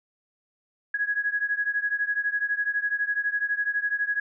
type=beating tone pair; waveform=sine; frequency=1661.2 / 1673.2 Hz; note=G#6 / G#6; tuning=0 / +12 cents; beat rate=12 Hz; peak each=-26 / -28 dBFS; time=0.94-4.2 s; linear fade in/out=5 ms; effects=none